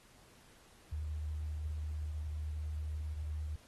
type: tone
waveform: sine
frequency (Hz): 76.4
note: D#2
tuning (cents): -31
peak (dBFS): -36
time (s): 0.92-3.56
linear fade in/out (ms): 5
effects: pink hiss -63 dBFS RMS until 3.67 s + AAC 32 kbps